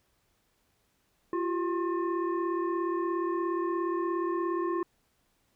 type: tone with frequency modulation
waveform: sine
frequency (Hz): 342.5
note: F4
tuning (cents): -34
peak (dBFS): -27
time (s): 1.33-4.83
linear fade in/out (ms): 2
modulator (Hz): 722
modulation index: 0.97
effects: pink hiss -72 dBFS RMS until 5.55 s